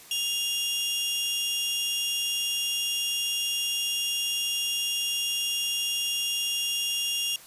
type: tone pair together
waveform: sawtooth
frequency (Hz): 2809 / 3340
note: F7 / G#7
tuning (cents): +9 / +9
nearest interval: minor third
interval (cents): 300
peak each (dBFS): -24 / -29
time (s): 0.11-7.36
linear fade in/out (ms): 2
effects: white hiss -49 dBFS RMS until 7.46 s + resampled to 32000 Hz